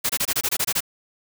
white noise bursts, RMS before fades -22 dBFS, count 10, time 0.04-0.806 s, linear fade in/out 10 ms, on 55 ms, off 24 ms, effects none

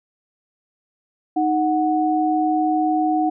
sine tone pair together, 311.1 / 738.2 Hz, D#4 / F#5, 0 / -4 cents, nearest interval octave + minor third, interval 1496 cents, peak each -19 dBFS, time 1.36-3.3 s, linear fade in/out 10 ms, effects none

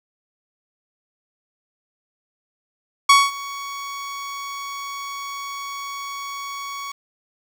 sawtooth tone with ADSR envelope, 1118 Hz, C#6, 14 cents sharp, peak -4 dBFS, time 3.09-6.92 s, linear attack 7 ms, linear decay 210 ms, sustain -21 dB, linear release 6 ms, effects low-pass 9000 Hz 12 dB/octave + 7-bit

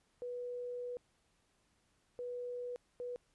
sine tone bursts at uneven times, 490 Hz, B4, 14 cents flat, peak -39 dBFS, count 3, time 0.22-0.97 / 2.19-2.76 / 3-3.16 s, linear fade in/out 0 ms, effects pink hiss -75 dBFS RMS until 3.34 s + resampled to 24000 Hz

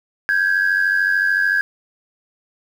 sine tone pair together, 1572.5 / 1666 Hz, G6 / G#6, +5 / +5 cents, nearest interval minor second, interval 100 cents, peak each -16 dBFS, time 0.29-1.61 s, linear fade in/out 0 ms, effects tanh soft clip ceiling -10 dBFS + 7-bit

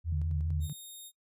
sine tone with vibrato, 81 Hz, E2, 30 cents flat, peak -29 dBFS, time 0.04-0.69 s, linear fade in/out 50 ms, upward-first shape triangle, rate 4.8 Hz, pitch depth 62 cents each way
sine tone with tremolo, 147.7 Hz, D3, 10 cents sharp, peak -34 dBFS, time 0.12-0.73 s, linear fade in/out 5 ms, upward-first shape square, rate 5.2 Hz, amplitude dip 50%
5% pulse tone, 3700 Hz, A#7, 14 cents flat, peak -36 dBFS, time 0.6-1.12 s, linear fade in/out 50 ms
effects noise-tail reverb RT60 0.1 s tail -25 dB re dry + resampled to 32000 Hz

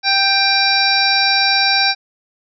harmonic tone with a mistuned harmonic, 784 Hz, G5, in tune, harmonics 1 / 2 / 3 / 5 / 6 / 7, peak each -19 / -19 / -19 / -19 / -19 / -19 dBFS, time 0.03-1.95 s, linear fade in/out 50 ms, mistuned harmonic 3, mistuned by +24 cents, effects none

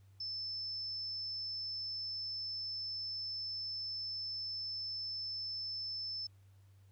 sine tone, 5274 Hz, E8, in tune, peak -38 dBFS, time 0.2-6.27 s, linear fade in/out 5 ms, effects added 97 Hz sine -59 dBFS peak until 6.91 s + pink hiss -75 dBFS RMS until 6.91 s

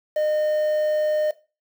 triangle tone with quantisation, 610 Hz, D#5, 34 cents flat, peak -17 dBFS, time 0.16-1.31 s, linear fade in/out 5 ms, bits 7, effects noise-tail reverb RT60 0.3 s tail -17 dB re dry

